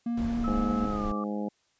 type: tone with vibrato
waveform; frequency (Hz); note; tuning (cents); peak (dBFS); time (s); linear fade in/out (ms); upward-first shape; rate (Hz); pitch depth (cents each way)
triangle; 233.6; A#3; +4; -25; 0.06-0.86; 5; triangle; 3.8; 19
type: noise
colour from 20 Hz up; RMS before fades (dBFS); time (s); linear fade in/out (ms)
brown; -35; 0.17-1.12; 5
type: tone with pitch glide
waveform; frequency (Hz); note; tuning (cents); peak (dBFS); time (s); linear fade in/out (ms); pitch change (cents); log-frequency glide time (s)
sine; 1300 to 1171.6; E6 to D6; -24 to -5; -34; 0.44-1.24; 2; -181; 0.89-1.07
type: harmonic tone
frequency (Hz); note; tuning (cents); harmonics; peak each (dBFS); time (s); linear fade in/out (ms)
103.83; G#2; 0; 2 / 3 / 4 / 5 / 6 / 7 / 8; -31 / -37 / -41 / -38 / -45 / -46 / -42; 0.47-1.49; 10
effects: white hiss -70 dBFS RMS until 1.79 s + resampled to 16000 Hz